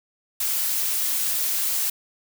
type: noise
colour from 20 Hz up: blue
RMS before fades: -24 dBFS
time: 0.4-1.9 s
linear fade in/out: 5 ms
effects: none